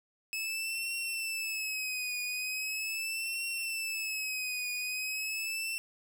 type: tone with vibrato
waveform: sawtooth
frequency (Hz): 2592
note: E7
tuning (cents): -30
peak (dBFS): -30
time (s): 0.33-5.78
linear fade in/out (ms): 0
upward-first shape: triangle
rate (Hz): 0.4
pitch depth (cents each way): 93
effects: none